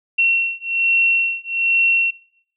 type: beating tone pair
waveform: sine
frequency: 2722 / 2723.2 Hz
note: F7 / F7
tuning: -45 / -44 cents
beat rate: 1.2 Hz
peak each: -18 dBFS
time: 0.18-2.11 s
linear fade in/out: 10 ms
effects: noise-tail reverb RT60 0.7 s tail -20 dB re dry